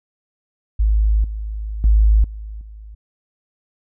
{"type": "tone with level steps", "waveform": "sine", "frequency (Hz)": 53.1, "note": "G#1", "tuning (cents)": 39, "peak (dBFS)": [-12, -23, -9, -28, -34], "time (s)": [0.79, 2.95], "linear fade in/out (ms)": 10, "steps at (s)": [1.24, 1.84, 2.24, 2.61], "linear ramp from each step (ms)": 2, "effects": []}